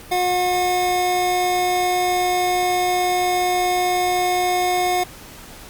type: tone pair together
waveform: square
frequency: 360 / 723.3 Hz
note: F#4 / F#5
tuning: -47 / -39 cents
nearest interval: octave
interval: 1208 cents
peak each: -24 / -19 dBFS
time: 0.11-5.04 s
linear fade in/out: 10 ms
effects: pink hiss -40 dBFS RMS until 5.69 s + Opus 48 kbps